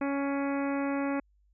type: harmonic tone with a mistuned harmonic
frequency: 278.7 Hz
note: C#4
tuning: 9 cents sharp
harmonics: 1 / 2 / 3 / 4 / 5 / 6 / 7 / 8 / 9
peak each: -29 / -35 / -39 / -41 / -43 / -45 / -46 / -47 / -48 dBFS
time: 0.01-1.2 s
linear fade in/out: 5 ms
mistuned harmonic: 7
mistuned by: +25 cents
effects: added 50 Hz sine -63 dBFS peak until 1.53 s